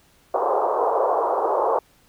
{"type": "band-pass noise", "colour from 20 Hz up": "pink", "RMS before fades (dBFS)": -21, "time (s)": [0.34, 1.79], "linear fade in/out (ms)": 5, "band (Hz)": [410, 1100], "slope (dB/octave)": 48, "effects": ["pink hiss -58 dBFS RMS until 2.08 s"]}